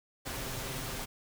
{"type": "noise with comb filter", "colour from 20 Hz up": "pink", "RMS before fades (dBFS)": -38, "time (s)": [0.25, 1.06], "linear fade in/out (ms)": 20, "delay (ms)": 7.6, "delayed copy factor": 0.5, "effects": []}